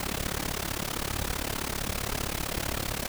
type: noise with amplitude modulation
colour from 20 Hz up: pink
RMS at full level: -28 dBFS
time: 0-3.08 s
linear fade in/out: 2 ms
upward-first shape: sine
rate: 35.4 Hz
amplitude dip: 90%
effects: none